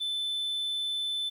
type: tone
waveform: sine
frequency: 3520 Hz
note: A7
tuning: in tune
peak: -26 dBFS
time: 0-1.3 s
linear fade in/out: 20 ms
effects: tanh soft clip ceiling -28 dBFS + 10-bit